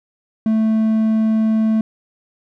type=tone; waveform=triangle; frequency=220 Hz; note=A3; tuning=in tune; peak=-11 dBFS; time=0.46-1.81 s; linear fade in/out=2 ms; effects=none